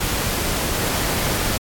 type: noise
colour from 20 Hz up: pink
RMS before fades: -22 dBFS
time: 0-1.58 s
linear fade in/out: 10 ms
effects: AAC 64 kbps